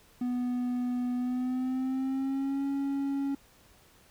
triangle tone with pitch glide, 246.9 to 277.1 Hz, B3 to C#4, 0 to -1 cents, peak -26 dBFS, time 0.21-3.35 s, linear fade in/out 5 ms, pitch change +199 cents, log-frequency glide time 1.15-2.65 s, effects pink hiss -60 dBFS RMS until 4.1 s

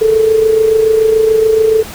sine tone with amplitude modulation, 440 Hz, A4, in tune, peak -4 dBFS, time 0.01-1.83 s, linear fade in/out 10 ms, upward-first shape sine, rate 27 Hz, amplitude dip 55%, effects pink hiss -29 dBFS RMS until 1.94 s

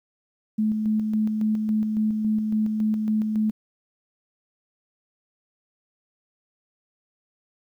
sine tone with tremolo, 215.7 Hz, A3, 34 cents flat, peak -19 dBFS, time 0.58-3.51 s, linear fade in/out 10 ms, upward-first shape square, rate 3.6 Hz, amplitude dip 35%, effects 10-bit

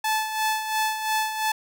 sawtooth tone with tremolo, 870 Hz, A5, 20 cents flat, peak -17 dBFS, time 0.04-1.52 s, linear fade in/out 5 ms, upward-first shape sine, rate 2.9 Hz, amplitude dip 60%, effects none

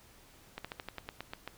slowing click train, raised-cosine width 0.3 ms, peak -23 dBFS, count 10, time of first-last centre 0.58-1.476 s, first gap 66 ms, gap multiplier 1.1, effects pink hiss -59 dBFS RMS until 1.57 s

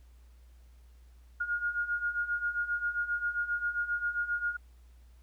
sine beating tone pair, 1422 / 1429.5 Hz, F6 / F6, +31 / +40 cents, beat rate 7.5 Hz, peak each -35 / -31 dBFS, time 1.4-4.57 s, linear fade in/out 10 ms, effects added 60 Hz sine -53 dBFS peak until 5.22 s + pink hiss -70 dBFS RMS until 5.22 s

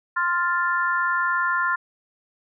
sine chord, F major, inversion second, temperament equal, 1046.5 / 1396.9 / 1760 Hz, C6 / F6 / A6, 0 / 0 / 0 cents, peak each -24 / -23 / -26 dBFS, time 0.16-1.76 s, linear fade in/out 10 ms, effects none

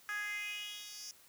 10% pulse tone with high-pass filter sweep, 415.3 Hz, G#4, in tune, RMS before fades -42 dBFS, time 0.09-1.11 s, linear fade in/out 0 ms, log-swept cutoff 1500 to 5400 Hz, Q 5, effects white hiss -62 dBFS RMS until 1.28 s

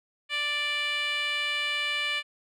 10% pulse tone with band-pass filter, 587.3 Hz, D5, in tune, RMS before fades -29 dBFS, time 0.29-2.23 s, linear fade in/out 50 ms, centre 2600 Hz, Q 1.9, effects none

